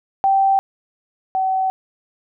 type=tone pair in turn; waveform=sine; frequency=779 / 759.5 Hz; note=G5 / F#5; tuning=-11 / +45 cents; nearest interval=unison; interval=44 cents; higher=first; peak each=-12 / -16 dBFS; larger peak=first; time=0.24-0.59 / 1.35-1.7 s; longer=neither; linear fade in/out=0 ms; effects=none